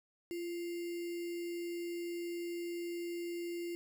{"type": "tone with sample-and-hold", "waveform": "sine", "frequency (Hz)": 344.2, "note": "F4", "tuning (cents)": -25, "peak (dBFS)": -37, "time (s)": [0.31, 3.75], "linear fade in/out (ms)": 0, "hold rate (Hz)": 2450, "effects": []}